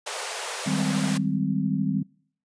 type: high-pass noise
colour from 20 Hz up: pink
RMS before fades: -32 dBFS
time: 0.06-1.18 s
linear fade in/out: 10 ms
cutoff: 450 Hz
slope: 48 dB/octave
type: chord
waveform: sine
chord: Ab major seventh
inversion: second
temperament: just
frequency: 155.74 / 194.67 / 207.7 / 259.6 Hz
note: Eb3 / G3 / Ab3 / C4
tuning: +2 / -12 / 0 / -13 cents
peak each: -28 / -26 / -32 / -28 dBFS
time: 0.66-2.03 s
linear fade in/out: 10 ms
effects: noise-tail reverb RT60 0.6 s tail -25 dB re dry + resampled to 22050 Hz